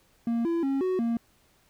triangle tone with pitch steps, 232.8 / 336.5 / 272.5 / 370.9 / 232.4 Hz, A#3 / E4 / C#4 / F#4 / A#3, -2 / +36 / -29 / +4 / -5 cents, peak -22 dBFS, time 0.27-1.17 s, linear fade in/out 2 ms, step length 180 ms, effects pink hiss -64 dBFS RMS until 1.69 s

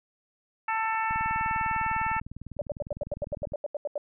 harmonic tone, 444.4 Hz, A4, 17 cents sharp, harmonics 2 / 3 / 4 / 5 / 6, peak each -28 / -32 / -34 / -36 / -38 dBFS, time 0.68-2.2 s, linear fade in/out 5 ms
click train, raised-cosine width 5 ms, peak -27 dBFS, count 49, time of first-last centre 1.11-3.522 s, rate 19.9 Hz
sine tone bursts, 585 Hz, D5, 7 cents flat, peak -27 dBFS, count 14, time 2.59-3.979 s, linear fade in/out 2 ms, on 24 ms, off 81 ms
effects none

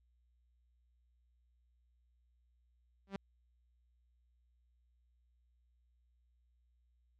sawtooth tone with exponential growth, 196 Hz, G3, in tune, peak -32 dBFS, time 3.07-3.16 s, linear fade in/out 2 ms, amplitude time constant 19 ms, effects added 60 Hz sine -70 dBFS peak until 7.19 s + low-pass 4000 Hz 12 dB/octave

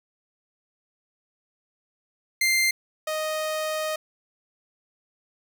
sawtooth tone pair in turn, 2093 / 622.3 Hz, C7 / D#5, 0 / 0 cents, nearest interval octave + major sixth, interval 2100 cents, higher first, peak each -16 / -22 dBFS, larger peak first, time 2.41-2.71 / 3.07-3.96 s, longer second, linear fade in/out 5 ms, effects none

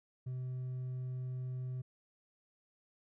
sine tone with hard clipping, 127.6 Hz, C3, 43 cents flat, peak -38 dBFS, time 0.26-1.82 s, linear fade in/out 10 ms, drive 2 dB, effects none

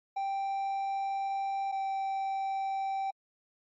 triangle tone pair in turn, 784 / 777.7 Hz, G5 / G5, 0 / -14 cents, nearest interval unison, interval 14 cents, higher first, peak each -28 dBFS, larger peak neither, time 0.16-1.72 / 1.72-3.11 s, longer first, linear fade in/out 10 ms, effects MP3 32 kbps

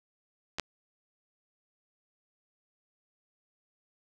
clicks, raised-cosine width 0.2 ms, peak -19 / -12 dBFS, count 2, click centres 0.585 / 0.597 s, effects none

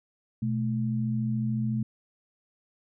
sine tone pair together, 123.47 / 217.4 Hz, B2 / A3, 0 / -21 cents, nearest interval minor seventh, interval 979 cents, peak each -28 dBFS, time 0.42-1.83 s, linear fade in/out 5 ms, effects none

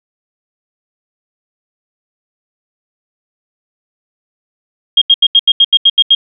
sine tone bursts, 3242 Hz, G#7, 42 cents flat, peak -3 dBFS, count 10, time 4.97-6.15 s, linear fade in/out 5 ms, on 46 ms, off 80 ms, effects none

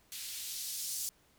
violet noise with band-pass filter sweep, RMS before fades -40 dBFS, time 0.12-1.09 s, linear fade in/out 0 ms, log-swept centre 2800 to 6100 Hz, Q 1.1, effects pink hiss -67 dBFS RMS until 1.38 s

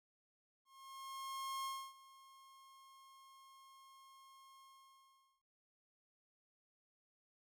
45% pulse tone with ADSR envelope, 1075 Hz, C6, 47 cents sharp, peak -40 dBFS, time 0.65-5.43 s, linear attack 1000 ms, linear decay 280 ms, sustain -20 dB, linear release 810 ms, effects none

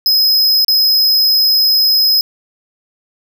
square tone with dropouts, 5090 Hz, D#8, 39 cents sharp, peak -9 dBFS, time 0.06-2.21 s, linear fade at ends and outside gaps 1 ms, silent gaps 0.647-0.682 s, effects none

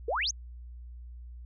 sine exponential sweep, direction up, 411.2 to 6900 Hz, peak -27 dBFS, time 0.08-0.31 s, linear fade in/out 5 ms, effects added 60 Hz sine -42 dBFS peak until 1.45 s

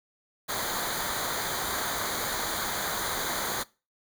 pink noise with comb filter, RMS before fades -31 dBFS, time 0.48-3.64 s, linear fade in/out 20 ms, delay 0.37 ms, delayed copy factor -0.8, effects noise-tail reverb RT60 0.3 s tail -21 dB re dry

